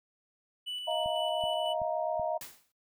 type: tone with tremolo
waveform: triangle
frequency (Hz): 2969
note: F#7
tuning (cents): +5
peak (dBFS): -33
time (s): 0.66-1.74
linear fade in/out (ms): 20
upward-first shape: square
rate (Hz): 4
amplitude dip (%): 30
type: chord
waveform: sine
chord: Eb suspended second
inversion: none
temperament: equal with one note detuned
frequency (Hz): 630.2 / 698.5 / 932.3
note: Eb5 / F5 / Bb5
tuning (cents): +22 / 0 / 0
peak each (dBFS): -32 / -34 / -37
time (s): 0.87-2.38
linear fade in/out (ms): 10
type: click train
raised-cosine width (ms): 5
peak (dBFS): -34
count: 4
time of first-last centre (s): 1.06-2.196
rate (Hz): 2.64
type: noise with exponential decay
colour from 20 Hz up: white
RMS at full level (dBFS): -40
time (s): 2.41-2.72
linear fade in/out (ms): 2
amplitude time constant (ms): 66
effects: noise-tail reverb RT60 0.1 s tail -18 dB re dry